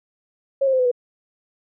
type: tone with pitch steps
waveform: sine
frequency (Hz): 547 / 532 / 517.5 / 503.3 / 489.6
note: C#5 / C5 / C5 / B4 / B4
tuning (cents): -23 / +29 / -19 / +33 / -15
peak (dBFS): -15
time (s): 0.61-0.915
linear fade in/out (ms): 10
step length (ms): 61
effects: none